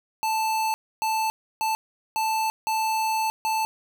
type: tone bursts at uneven times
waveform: square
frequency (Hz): 880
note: A5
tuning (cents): 0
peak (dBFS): -23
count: 6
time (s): 0.23-0.74 / 1.02-1.3 / 1.61-1.75 / 2.16-2.5 / 2.67-3.3 / 3.45-3.65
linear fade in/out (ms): 0
effects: none